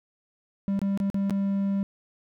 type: tone with dropouts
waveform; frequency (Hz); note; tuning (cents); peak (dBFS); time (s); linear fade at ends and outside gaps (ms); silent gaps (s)
triangle; 197.4; G3; +12; -21; 0.68-1.83; 0; 0.792-0.816 / 0.975-1.001 / 1.101-1.144 / 1.297-1.307
effects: none